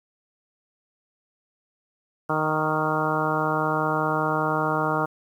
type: harmonic tone with a mistuned harmonic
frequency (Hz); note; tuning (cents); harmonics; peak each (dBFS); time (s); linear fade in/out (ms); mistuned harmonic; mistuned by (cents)
155.1; D#3; -5; 1 / 2 / 3 / 4 / 5 / 6 / 7 / 8 / 9; -30 / -30 / -30 / -30 / -30 / -30 / -30 / -30 / -30; 2.29-5.06; 10; 7; +23
effects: 9-bit